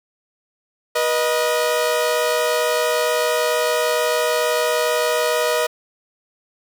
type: tone pair together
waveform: sawtooth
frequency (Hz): 484.5 / 622.3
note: B4 / D#5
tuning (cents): -33 / 0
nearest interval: major third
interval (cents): 433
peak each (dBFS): -16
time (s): 0.95-5.67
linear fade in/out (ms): 10
effects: none